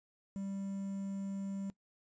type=tone with quantisation; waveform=triangle; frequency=196 Hz; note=G3; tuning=in tune; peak=-35 dBFS; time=0.36-1.7 s; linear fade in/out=0 ms; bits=10; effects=noise-tail reverb RT60 0.1 s tail -20 dB re dry + resampled to 16000 Hz